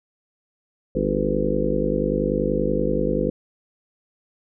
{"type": "harmonic tone with a mistuned harmonic", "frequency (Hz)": 50.4, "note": "G1", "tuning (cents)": 49, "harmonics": [1, 3, 4, 5, 6, 7, 8, 9, 10], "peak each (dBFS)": [-29, -29, -27, -29, -28, -30, -30, -28, -25], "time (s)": [0.95, 3.3], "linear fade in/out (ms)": 5, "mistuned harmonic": 8, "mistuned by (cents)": -64, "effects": []}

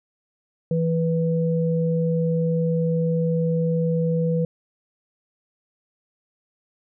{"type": "tone pair together", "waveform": "sine", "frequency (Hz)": [164.81, 492.7], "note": ["E3", "B4"], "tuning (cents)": [0, -4], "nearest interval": "octave + perfect fifth", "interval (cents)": 1896, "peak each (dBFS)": [-20, -24], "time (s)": [0.71, 4.45], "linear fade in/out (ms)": 2, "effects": []}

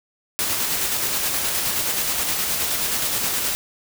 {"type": "noise with tremolo", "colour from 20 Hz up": "white", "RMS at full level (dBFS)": -22, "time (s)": [0.39, 3.55], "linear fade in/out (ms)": 0, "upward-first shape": "square", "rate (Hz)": 9.5, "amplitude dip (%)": 25, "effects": []}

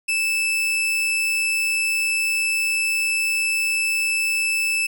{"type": "tone", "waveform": "40% pulse", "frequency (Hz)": 2631, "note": "E7", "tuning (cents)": -4, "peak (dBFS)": -18, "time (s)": [0.08, 4.87], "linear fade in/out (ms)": 10, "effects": []}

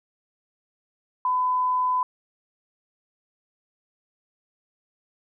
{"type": "tone", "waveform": "sine", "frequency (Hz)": 1006, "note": "B5", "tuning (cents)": 32, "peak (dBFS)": -20, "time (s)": [1.25, 2.03], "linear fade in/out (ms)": 2, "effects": []}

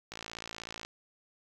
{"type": "click train", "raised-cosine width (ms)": 0.2, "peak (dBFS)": -23, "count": 42, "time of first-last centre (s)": [0.12, 0.85], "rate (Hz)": 56.2, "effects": ["9-bit"]}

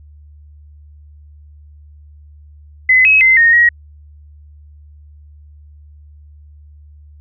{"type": "tone with pitch steps", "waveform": "sine", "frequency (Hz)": [2029, 2560, 2066, 1852, 1898], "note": ["B6", "D#7", "C7", "A#6", "A#6"], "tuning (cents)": [46, 49, -22, -12, 31], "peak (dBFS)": -6, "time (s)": [2.89, 3.69], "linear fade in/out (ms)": 5, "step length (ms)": 160, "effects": ["added 74 Hz sine -38 dBFS peak until 7.2 s"]}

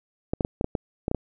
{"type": "clicks", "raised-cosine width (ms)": 2, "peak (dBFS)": -11, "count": 9, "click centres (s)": [0.335, 0.408, 0.449, 0.611, 0.644, 0.752, 1.081, 1.114, 1.147], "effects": []}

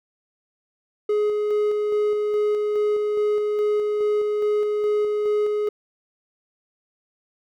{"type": "tone with tremolo", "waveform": "triangle", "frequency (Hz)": 419.5, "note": "G#4", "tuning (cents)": 17, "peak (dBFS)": -16, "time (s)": [1.09, 5.69], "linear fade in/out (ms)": 5, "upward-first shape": "square", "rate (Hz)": 2.4, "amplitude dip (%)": 25, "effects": []}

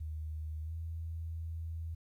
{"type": "tone with pitch glide", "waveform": "sine", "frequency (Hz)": [77.78, 81.69], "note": ["D#2", "E2"], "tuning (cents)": [0, -15], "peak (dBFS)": -37, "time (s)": [0, 1.95], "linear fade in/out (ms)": 10, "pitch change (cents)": 85, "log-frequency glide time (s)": [0.63, 0.73], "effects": ["12-bit"]}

